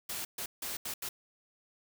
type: noise bursts at uneven times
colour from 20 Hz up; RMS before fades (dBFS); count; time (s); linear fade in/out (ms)
white; -38; 5; 0.09-0.25 / 0.38-0.46 / 0.62-0.77 / 0.85-0.94 / 1.02-1.09; 5
effects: none